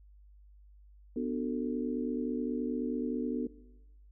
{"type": "chord", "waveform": "sine", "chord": "B minor seventh", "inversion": "none", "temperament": "just", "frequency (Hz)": [246.9, 296.3, 370.4, 444.5], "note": ["B3", "D4", "F#4", "A4"], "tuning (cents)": [0, 15, 2, 18], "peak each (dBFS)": [-33, -37, -39, -38], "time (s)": [1.16, 3.47], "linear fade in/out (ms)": 5, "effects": ["noise-tail reverb RT60 1.0 s tail -19 dB re dry", "added 50 Hz sine -54 dBFS peak until 4.11 s"]}